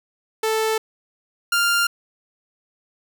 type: tone pair in turn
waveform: sawtooth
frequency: 440 / 1396.9 Hz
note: A4 / F6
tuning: 0 / 0 cents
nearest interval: octave + minor sixth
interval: 2000 cents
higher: second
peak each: -15 / -13 dBFS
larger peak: second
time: 0.43-0.78 / 1.52-1.87 s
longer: neither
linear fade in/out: 5 ms
effects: none